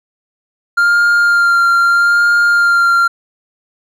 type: tone with vibrato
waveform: triangle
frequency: 1396.9 Hz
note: F6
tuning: in tune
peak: -6 dBFS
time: 0.77-3.08 s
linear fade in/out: 10 ms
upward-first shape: sine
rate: 0.79 Hz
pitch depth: 16 cents each way
effects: none